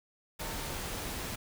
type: tone in noise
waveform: sine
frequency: 908 Hz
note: A#5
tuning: 46 cents flat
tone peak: -48 dBFS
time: 0.4-0.75 s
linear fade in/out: 10 ms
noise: pink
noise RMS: -38 dBFS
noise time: 0.39-1.36 s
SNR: -13 dB
effects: none